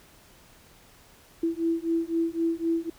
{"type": "beating tone pair", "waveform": "sine", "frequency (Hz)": [329.6, 333.5], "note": ["E4", "E4"], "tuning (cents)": [0, 20], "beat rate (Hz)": 3.9, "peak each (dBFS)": -27, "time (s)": [1.43, 2.9], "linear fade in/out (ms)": 5, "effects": ["pink hiss -55 dBFS RMS until 2.98 s"]}